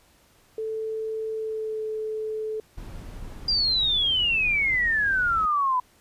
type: tone with pitch glide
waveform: sine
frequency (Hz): 440 to 434.4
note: A4 to A4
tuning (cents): 0 to -22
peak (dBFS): -27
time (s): 0.58-2.6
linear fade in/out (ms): 2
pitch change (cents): -22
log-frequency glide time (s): 1.33-1.83
type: noise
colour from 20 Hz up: brown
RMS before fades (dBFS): -38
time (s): 2.77-5.46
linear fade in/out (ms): 10
type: exponential sweep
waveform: sine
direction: down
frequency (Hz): 4851 to 987.8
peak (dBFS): -20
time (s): 3.48-5.8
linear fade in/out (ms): 5
effects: pink hiss -59 dBFS RMS until 6 s + resampled to 32000 Hz